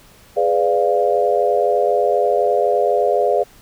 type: chord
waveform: sine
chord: G# diminished seventh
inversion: none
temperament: equal with one note detuned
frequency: 415.3 / 499.3 / 587.3 / 698.5 Hz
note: G#4 / B4 / D5 / F5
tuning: 0 / +19 / 0 / 0 cents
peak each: -19 dBFS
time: 0.36-3.44 s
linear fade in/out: 20 ms
effects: pink hiss -48 dBFS RMS until 3.61 s